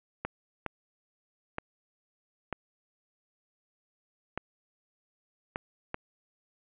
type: clicks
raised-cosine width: 0.5 ms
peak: -17 dBFS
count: 7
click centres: 0.25 / 0.663 / 1.584 / 2.527 / 4.376 / 5.559 / 5.944 s
effects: resampled to 8000 Hz + 8-bit